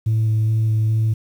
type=tone with vibrato; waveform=sine; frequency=110 Hz; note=A2; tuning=in tune; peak=-13 dBFS; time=0.06-1.14 s; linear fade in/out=10 ms; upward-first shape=square; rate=2.4 Hz; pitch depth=10 cents each way; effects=tanh soft clip ceiling -13 dBFS + 8-bit